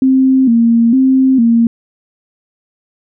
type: tone with vibrato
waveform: sine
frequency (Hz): 246.9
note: B3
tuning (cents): 0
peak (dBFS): -6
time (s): 0.02-1.67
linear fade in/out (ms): 2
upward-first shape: square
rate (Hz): 1.1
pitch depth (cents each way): 110
effects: none